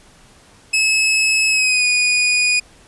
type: tone with pitch glide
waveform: sawtooth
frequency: 2586 to 2465 Hz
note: E7 to D#7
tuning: -34 to -17 cents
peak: -10 dBFS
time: 0.73-2.6 s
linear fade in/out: 10 ms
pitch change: -83 cents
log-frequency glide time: 1.49-1.86 s
effects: pink hiss -48 dBFS RMS until 2.87 s + resampled to 24000 Hz